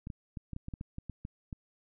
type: clicks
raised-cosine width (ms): 5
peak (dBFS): -27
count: 12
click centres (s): 0.071 / 0.102 / 0.372 / 0.533 / 0.564 / 0.684 / 0.738 / 0.811 / 0.984 / 1.097 / 1.251 / 1.528
effects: none